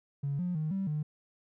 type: tone with pitch steps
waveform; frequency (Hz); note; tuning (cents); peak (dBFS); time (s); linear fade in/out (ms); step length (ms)
triangle; 140.9 / 178.4 / 155.2 / 193.6 / 151.1; C#3 / F3 / D#3 / G3 / D3; +29 / +37 / -4 / -21 / +50; -26; 0.23-1.03; 10; 160
effects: tanh soft clip ceiling -27 dBFS